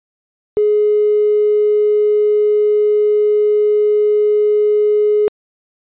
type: tone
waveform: triangle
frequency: 420 Hz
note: G#4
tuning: 19 cents sharp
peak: -6 dBFS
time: 0.57-5.28 s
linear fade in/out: 0 ms
effects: tanh soft clip ceiling -8 dBFS + resampled to 8000 Hz